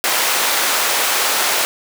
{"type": "high-pass noise", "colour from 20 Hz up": "pink", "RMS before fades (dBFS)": -17, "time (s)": [0.04, 1.65], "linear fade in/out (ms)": 0, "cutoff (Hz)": 720, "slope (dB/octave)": 12, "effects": []}